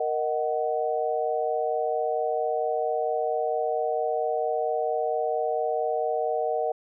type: chord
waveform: sine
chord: D# minor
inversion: second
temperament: just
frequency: 466.7 / 622.3 / 746.7 Hz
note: A#4 / D#5 / F#5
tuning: +2 / 0 / +16 cents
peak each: -28 dBFS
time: 0-6.72 s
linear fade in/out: 5 ms
effects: none